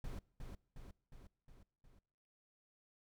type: noise with echo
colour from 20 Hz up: brown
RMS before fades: -44 dBFS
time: 0.04-0.19 s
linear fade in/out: 2 ms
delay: 360 ms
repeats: 5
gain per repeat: -4 dB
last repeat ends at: 1.99 s
effects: noise-tail reverb RT60 0.9 s tail -25 dB re dry